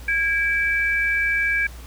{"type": "tone pair together", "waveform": "sine", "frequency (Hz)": [1638.4, 2317], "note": ["G#6", "D7"], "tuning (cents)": [-24, -24], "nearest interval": "tritone", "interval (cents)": 600, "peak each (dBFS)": -21, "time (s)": [0.08, 1.67], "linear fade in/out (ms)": 5, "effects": ["added 60 Hz sine -36 dBFS peak until 1.86 s", "pink hiss -45 dBFS RMS until 1.86 s"]}